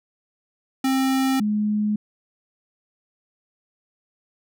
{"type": "tone pair in turn", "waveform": ["square", "sine"], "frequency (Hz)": [265.1, 210.4], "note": ["C4", "G#3"], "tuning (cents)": [23, 23], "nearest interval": "major third", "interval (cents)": 400, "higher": "first", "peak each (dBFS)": -19, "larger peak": "neither", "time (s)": [[0.84, 1.4], [1.4, 1.96]], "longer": "neither", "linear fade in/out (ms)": 5, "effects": []}